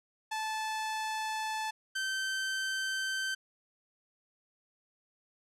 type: tone pair in turn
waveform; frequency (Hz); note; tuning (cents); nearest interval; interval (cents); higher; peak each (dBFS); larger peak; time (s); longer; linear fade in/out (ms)
sawtooth; 872 / 1548.4; A5 / G6; -16 / -22; minor seventh; 994; second; -29 / -28; second; 0.31-1.71 / 1.95-3.35; neither; 10
effects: low-pass 9000 Hz 12 dB/octave